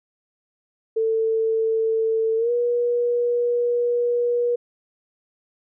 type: tone with pitch glide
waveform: sine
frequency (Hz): 446.2 to 481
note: A4 to B4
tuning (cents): +24 to -46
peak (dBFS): -18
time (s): 0.96-4.56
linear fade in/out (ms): 10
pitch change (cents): +130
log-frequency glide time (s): 2.37-2.51
effects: none